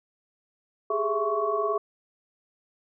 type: tone cluster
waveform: sine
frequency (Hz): 402.4 / 421 / 663 / 1072 / 1122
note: G4 / G#4 / E5 / C6 / C#6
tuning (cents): +45 / +24 / +10 / +42 / +21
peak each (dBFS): -32 / -28 / -30 / -37 / -28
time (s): 0.9-1.78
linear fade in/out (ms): 5
effects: none